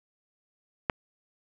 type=click; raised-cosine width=0.5 ms; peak=-9 dBFS; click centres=0.898 s; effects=none